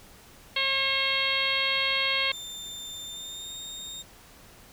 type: harmonic tone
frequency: 540 Hz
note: C#5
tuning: 45 cents flat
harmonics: 1 / 2 / 3 / 4 / 5 / 6 / 7 / 8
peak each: -37 / -35 / -36 / -29 / -31 / -29 / -34 / -33 dBFS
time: 0.56-2.32 s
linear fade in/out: 5 ms
type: tone with pitch glide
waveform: 30% pulse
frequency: 3586 to 3683 Hz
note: A7 to A#7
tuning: +32 to -22 cents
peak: -34 dBFS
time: 2.32-4.03 s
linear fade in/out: 20 ms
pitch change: +46 cents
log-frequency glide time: 3.06-3.55 s
effects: pink hiss -52 dBFS RMS until 4.72 s

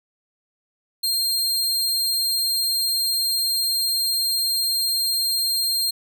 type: tone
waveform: sawtooth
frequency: 4196 Hz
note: C8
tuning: 4 cents sharp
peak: -17 dBFS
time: 1.03-5.91 s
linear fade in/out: 10 ms
effects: none

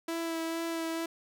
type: tone with vibrato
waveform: sawtooth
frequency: 329.6 Hz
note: E4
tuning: in tune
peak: -28 dBFS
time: 0.08-1.06 s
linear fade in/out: 5 ms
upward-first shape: sine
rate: 2.2 Hz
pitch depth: 16 cents each way
effects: none

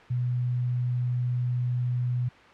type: tone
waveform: sine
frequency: 123.47 Hz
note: B2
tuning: in tune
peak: -24 dBFS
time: 0.1-2.29 s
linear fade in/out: 10 ms
effects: white hiss -50 dBFS RMS until 2.53 s + low-pass 2000 Hz 12 dB/octave

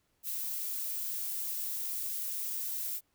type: noise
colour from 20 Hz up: violet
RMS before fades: -36 dBFS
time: 0.23-3.01 s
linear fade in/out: 50 ms
effects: pink hiss -75 dBFS RMS until 3.14 s

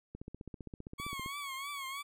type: click train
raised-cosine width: 3 ms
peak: -31 dBFS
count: 18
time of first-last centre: 0.15-1.261 s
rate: 15.3 Hz
type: tone with vibrato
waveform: 20% pulse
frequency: 1108.7 Hz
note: C#6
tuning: in tune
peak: -34 dBFS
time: 0.98-2.03 s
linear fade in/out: 20 ms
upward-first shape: triangle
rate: 3.1 Hz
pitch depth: 93 cents each way
effects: none

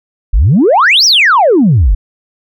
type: exponential two-way sweep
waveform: sine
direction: up then down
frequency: 40.04 to 5920 to 40.04 Hz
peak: -3 dBFS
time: 0.33-1.95 s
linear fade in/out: 10 ms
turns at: 1.05 s
effects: tanh soft clip ceiling -1 dBFS

